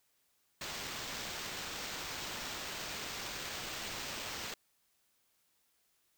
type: noise with sample-and-hold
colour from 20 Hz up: white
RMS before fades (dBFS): -42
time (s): 0.61-4.54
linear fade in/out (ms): 2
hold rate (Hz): 11025
effects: white hiss -75 dBFS RMS until 6.17 s